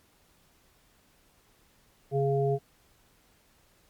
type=harmonic tone; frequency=138.3 Hz; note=C#3; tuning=4 cents flat; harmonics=1 / 3 / 5; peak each=-27 / -26 / -32 dBFS; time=2.11-2.59 s; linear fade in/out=50 ms; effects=pink hiss -64 dBFS RMS until 3.89 s + MP3 96 kbps